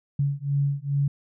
sine beating tone pair, 140 / 142.4 Hz, C#3 / C#3, +18 / +47 cents, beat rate 2.4 Hz, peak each -25 dBFS, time 0.19-1.08 s, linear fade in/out 5 ms, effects none

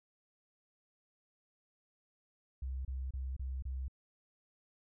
sine tone bursts, 65.41 Hz, C2, in tune, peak -36 dBFS, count 5, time 2.62-3.882 s, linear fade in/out 5 ms, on 230 ms, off 28 ms, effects none

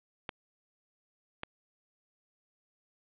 clicks, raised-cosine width 0.3 ms, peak -19 dBFS, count 2, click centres 0.292 / 1.434 s, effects resampled to 8000 Hz + 9-bit

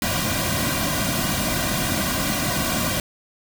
pink noise with comb filter, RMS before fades -23 dBFS, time 0.02-3 s, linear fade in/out 2 ms, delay 2.3 ms, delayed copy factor -0.9, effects none

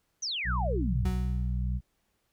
sine exponential sweep, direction down, 6340 to 58.27 Hz, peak -30 dBFS, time 0.22-1.13 s, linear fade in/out 10 ms
harmonic tone, 61.7 Hz, B1, 1 cent flat, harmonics 1 / 2 / 3, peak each -28 / -34 / -38 dBFS, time 0.44-1.81 s, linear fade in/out 50 ms
35% pulse tone with exponential decay, 185 Hz, F#3, in tune, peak -30 dBFS, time 1.05-1.65 s, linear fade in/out 5 ms, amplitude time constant 130 ms
effects pink hiss -75 dBFS RMS until 2.32 s

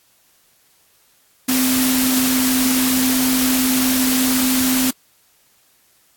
sine tone in noise, 257.7 Hz, C4, 26 cents flat, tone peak -16 dBFS, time 1.48-4.91 s, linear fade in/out 10 ms, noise white, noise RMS -20 dBFS, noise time 1.48-4.91 s, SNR +1 dB, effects white hiss -57 dBFS RMS until 6.16 s + AAC 64 kbps

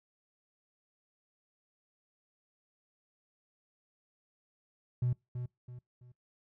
triangle tone with echo, 123.47 Hz, B2, in tune, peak -24 dBFS, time 5.02-5.13 s, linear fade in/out 5 ms, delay 330 ms, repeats 3, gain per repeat -9 dB, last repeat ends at 6.12 s, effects noise-tail reverb RT60 0.2 s tail -26 dB re dry + tanh soft clip ceiling -23 dBFS

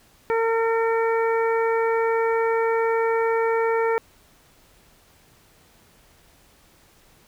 harmonic tone, 454.7 Hz, A#4, 43 cents flat, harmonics 1 / 2 / 3 / 4 / 5, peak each -20 / -26 / -30 / -32 / -34 dBFS, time 0.3-3.98 s, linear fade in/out 0 ms, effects pink hiss -56 dBFS RMS until 7.27 s

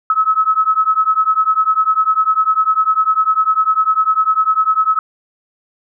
sine beating tone pair, 1285 / 1295 Hz, E6 / E6, -45 / -31 cents, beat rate 10 Hz, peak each -14 dBFS, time 0.1-4.99 s, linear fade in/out 2 ms, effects none

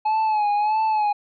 triangle tone with vibrato, 851 Hz, G#5, 42 cents sharp, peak -16 dBFS, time 0.05-1.13 s, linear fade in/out 10 ms, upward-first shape sine, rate 1.6 Hz, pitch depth 58 cents each way, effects resampled to 11025 Hz

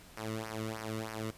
sawtooth tone with flanger, 110.2 Hz, A2, 3 cents sharp, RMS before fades -39 dBFS, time 0.17-1.31 s, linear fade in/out 5 ms, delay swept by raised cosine 0.26 to 1.26 ms, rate 3.2 Hz, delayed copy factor -0.95, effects pink hiss -56 dBFS RMS until 1.37 s + resampled to 32000 Hz

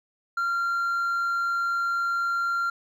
sine tone with hard clipping, 1382 Hz, F6, 19 cents flat, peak -24 dBFS, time 0.37-2.7 s, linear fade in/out 5 ms, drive 2 dB, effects none

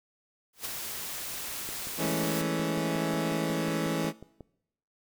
white noise with exponential growth, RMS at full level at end -32 dBFS, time 0.53-0.66 s, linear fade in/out 5 ms, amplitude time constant 28 ms
white noise, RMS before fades -37 dBFS, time 0.63-2.42 s, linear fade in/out 10 ms
click train, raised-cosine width 2 ms, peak -30 dBFS, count 16, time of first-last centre 1.69-4.407 s, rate 5.52 Hz
20% pulse chord, A major seventh, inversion second, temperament equal, 164.81 / 207.7 / 220 / 277.2 Hz, E3 / G#3 / A3 / C#4, 0 / 0 / 0 / 0 cents, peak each -26 / -32 / -31 / -28 dBFS, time 1.97-4.13 s, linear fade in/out 50 ms
effects noise-tail reverb RT60 0.8 s tail -21 dB re dry

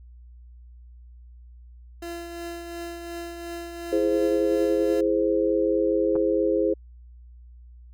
30% pulse tone with tremolo, 341.3 Hz, F4, 40 cents flat, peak -29 dBFS, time 2.02-5.01 s, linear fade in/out 5 ms, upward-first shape triangle, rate 2.8 Hz, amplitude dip 45%
sine chord, E augmented, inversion none, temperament equal with one note detuned, 330.8 / 415.3 / 523.3 Hz, E4 / G#4 / B#4, +6 / 0 / 0 cents, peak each -24 dBFS, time 3.92-6.74 s, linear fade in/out 10 ms
clicks, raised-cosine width 1 ms, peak -22 dBFS, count 2, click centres 6.155 / 6.162 s
effects added 60 Hz sine -44 dBFS peak until 7.93 s

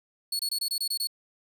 sawtooth tone bursts, 4392 Hz, C#8, 17 cents flat, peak -24 dBFS, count 8, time 0.32-1.072 s, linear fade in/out 5 ms, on 73 ms, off 24 ms, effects none

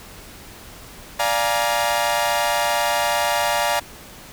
sawtooth chord, Bb dominant seventh, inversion first, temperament equal with one note detuned, 587.3 / 698.5 / 830.6 / 942.1 Hz, D5 / F5 / Ab5 / Bb5, 0 / 0 / 0 / +18 cents, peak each -20 / -20 / -21 / -20 dBFS, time 1.19-3.8 s, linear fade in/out 10 ms, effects pink hiss -41 dBFS RMS until 4.32 s

